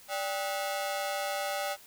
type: ring-modulated tone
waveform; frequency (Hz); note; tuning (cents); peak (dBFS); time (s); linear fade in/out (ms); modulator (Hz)
sawtooth; 687; F5; -29; -24; 0.08-1.77; 50; 104
effects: white hiss -54 dBFS RMS until 1.86 s